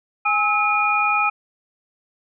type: tone cluster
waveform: sine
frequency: 828 / 1291 / 2440 Hz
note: G#5 / E6 / D#7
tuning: -5 / -37 / -34 cents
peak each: -22 / -20 / -20 dBFS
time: 0.25-1.3 s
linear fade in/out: 10 ms
effects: none